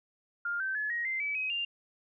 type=tone with pitch steps; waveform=sine; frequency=1405 / 1550 / 1709.9 / 1886.3 / 2081 / 2296 / 2533 / 2794 Hz; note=F6 / G6 / A6 / A#6 / C7 / D7 / D#7 / F7; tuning=+10 / -20 / -50 / +20 / -10 / -40 / +30 / 0 cents; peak=-30 dBFS; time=0.45-1.65 s; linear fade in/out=5 ms; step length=150 ms; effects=none